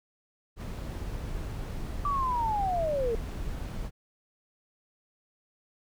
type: noise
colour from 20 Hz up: brown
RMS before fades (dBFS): -35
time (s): 0.56-3.91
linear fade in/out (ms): 50
type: linear sweep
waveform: sine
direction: down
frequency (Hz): 1172 to 440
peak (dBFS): -26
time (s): 2.05-3.15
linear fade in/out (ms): 2
effects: none